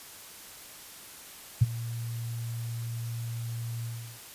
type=tone with ADSR envelope; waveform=sine; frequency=116.54 Hz; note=A#2; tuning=in tune; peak=-14 dBFS; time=1.61-4.2 s; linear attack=11 ms; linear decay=30 ms; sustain=-18 dB; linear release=360 ms; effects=white hiss -47 dBFS RMS until 4.34 s + resampled to 32000 Hz